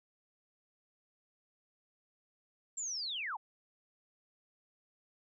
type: linear sweep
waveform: sine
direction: down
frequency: 7500 to 744 Hz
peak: -36 dBFS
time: 2.77-3.37 s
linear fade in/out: 10 ms
effects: none